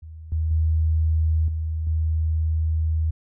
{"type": "tone with level steps", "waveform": "sine", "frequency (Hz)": 79.5, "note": "D#2", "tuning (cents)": 38, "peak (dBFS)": [-36, -20, -17, -23, -19], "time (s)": [0.02, 3.11], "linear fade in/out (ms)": 10, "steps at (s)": [0.32, 0.51, 1.48, 1.87], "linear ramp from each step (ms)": 2, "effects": []}